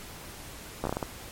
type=slowing click train; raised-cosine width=1 ms; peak=-15 dBFS; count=7; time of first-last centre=0.84-1.028 s; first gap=13 ms; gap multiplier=1.35; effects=pink hiss -44 dBFS RMS until 1.31 s + MP3 64 kbps